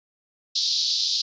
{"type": "band-pass noise", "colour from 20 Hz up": "pink", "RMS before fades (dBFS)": -24, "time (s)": [0.55, 1.22], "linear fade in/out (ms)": 10, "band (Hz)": [3800, 5300], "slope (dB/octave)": 48, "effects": ["resampled to 16000 Hz"]}